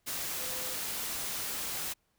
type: tone in noise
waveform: sine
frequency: 511 Hz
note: C5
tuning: 41 cents flat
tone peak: -46 dBFS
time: 0.39-0.76 s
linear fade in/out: 20 ms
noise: white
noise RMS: -36 dBFS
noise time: 0.06-1.94 s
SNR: -13 dB
effects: pink hiss -75 dBFS RMS until 2.18 s